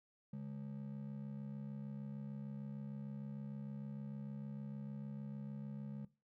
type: ring-modulated tone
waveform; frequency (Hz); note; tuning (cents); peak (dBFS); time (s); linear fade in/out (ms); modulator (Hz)
triangle; 174.61; F3; 0; -38; 0.33-6.05; 2; 33.3
effects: noise-tail reverb RT60 0.3 s tail -19 dB re dry